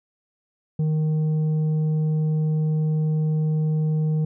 sine tone with tanh clipping, 155.3 Hz, D#3, 3 cents flat, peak -20 dBFS, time 0.79-4.25 s, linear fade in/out 5 ms, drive 5 dB, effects none

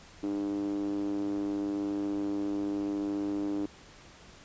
5% pulse tone with band-pass filter, 100.8 Hz, G2, 49 cents sharp, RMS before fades -32 dBFS, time 0.23-3.66 s, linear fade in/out 5 ms, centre 310 Hz, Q 6.5, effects pink hiss -53 dBFS RMS until 4.44 s + resampled to 16000 Hz

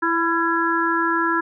harmonic tone with a mistuned harmonic, 332.9 Hz, E4, 17 cents sharp, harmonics 1 / 3 / 4 / 5, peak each -23 / -23 / -23 / -23 dBFS, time 0.02-1.41 s, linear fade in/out 10 ms, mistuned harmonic 4, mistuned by +32 cents, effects none

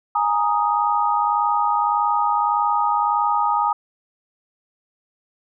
sine chord, Ab suspended second, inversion none, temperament equal, 830.6 / 932.3 / 1244.5 Hz, Ab5 / Bb5 / Eb6, 0 / 0 / 0 cents, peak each -21 dBFS, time 0.15-3.73 s, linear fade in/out 5 ms, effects none

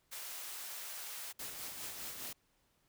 white high-pass noise, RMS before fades -45 dBFS, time 0.11-1.33 s, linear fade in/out 20 ms, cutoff 580 Hz, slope 12 dB/octave
white noise with tremolo, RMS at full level -43 dBFS, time 1.39-2.33 s, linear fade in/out 5 ms, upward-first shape sine, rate 4.9 Hz, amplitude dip 40%
effects pink hiss -75 dBFS RMS until 2.88 s

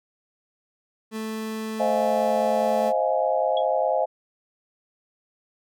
30% pulse tone, 219.5 Hz, A3, 4 cents flat, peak -26 dBFS, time 1.11-2.93 s, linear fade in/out 50 ms
sine chord, F minor seventh, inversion second, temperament just, 523.8 / 628.6 / 698.5 / 838.1 Hz, C5 / Eb5 / F5 / Ab5, +2 / +18 / 0 / +16 cents, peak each -25 / -24 / -26 / -27 dBFS, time 1.79-4.06 s, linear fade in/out 20 ms
sine tone with exponential decay, 3322 Hz, G#7, in tune, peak -27 dBFS, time 3.57-3.65 s, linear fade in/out 2 ms, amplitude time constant 17 ms
effects none

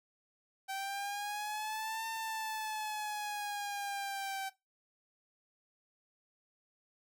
sawtooth exponential two-way sweep, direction up then down, 772 to 900 to 772 Hz, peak -33 dBFS, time 0.68-4.5 s, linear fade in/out 20 ms, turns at 2.07 s, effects noise-tail reverb RT60 0.2 s tail -17 dB re dry

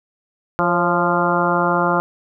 harmonic tone with a mistuned harmonic, 173.8 Hz, F3, 8 cents flat, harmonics 1 / 2 / 3 / 4 / 5 / 6 / 7 / 8, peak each -23 / -23 / -23 / -23 / -23 / -23 / -23 / -23 dBFS, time 0.59-2 s, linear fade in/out 0 ms, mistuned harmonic 3, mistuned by +51 cents, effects none

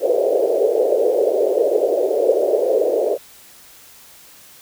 pink band-pass noise, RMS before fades -17 dBFS, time 0-3.18 s, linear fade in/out 50 ms, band 410 to 580 Hz, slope 48 dB/octave, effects white hiss -45 dBFS RMS until 4.61 s

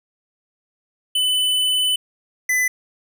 square tone pair in turn, 3006 / 2006 Hz, F#7 / B6, +27 / +26 cents, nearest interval perfect fifth, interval 701 cents, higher first, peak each -17 dBFS, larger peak neither, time 1.15-1.96 / 2.49-2.68 s, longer first, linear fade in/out 5 ms, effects none

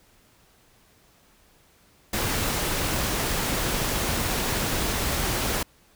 pink noise, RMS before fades -26 dBFS, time 2.13-5.63 s, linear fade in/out 5 ms, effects pink hiss -59 dBFS RMS until 5.95 s

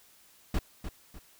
brown noise with echo, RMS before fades -27 dBFS, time 0.54-0.59 s, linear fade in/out 5 ms, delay 300 ms, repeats 2, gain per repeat -9 dB, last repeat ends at 1.19 s, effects white hiss -60 dBFS RMS until 1.39 s

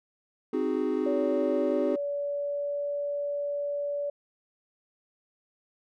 triangle chord, Ab dominant seventh, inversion first, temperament equal, 261.6 / 311.1 / 370 / 415.3 Hz, C4 / Eb4 / Gb4 / Ab4, 0 / 0 / 0 / 0 cents, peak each -29 dBFS, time 0.53-1.96 s, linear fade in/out 5 ms
sine tone with pitch glide, 569 to 575.3 Hz, C#5 to D5, +45 to -36 cents, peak -28 dBFS, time 1.06-4.1 s, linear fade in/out 5 ms, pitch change +19 cents, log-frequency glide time 1.29-2.87 s
effects none

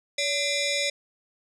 15% pulse ring-modulated tone, 1480 Hz, F#6, in tune, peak -14 dBFS, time 0.18-0.9 s, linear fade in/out 5 ms, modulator 910 Hz, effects resampled to 24000 Hz

